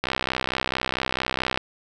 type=click train; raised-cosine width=0.3 ms; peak=-7 dBFS; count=100; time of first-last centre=0.04-1.575 s; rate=64.5 Hz; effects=none